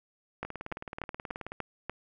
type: two click trains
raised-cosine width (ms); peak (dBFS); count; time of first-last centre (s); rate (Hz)
0.5; -19 / -23; 6 / 21; 0.43-1.896 / 0.45-1.52; 3.41 / 18.7
effects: none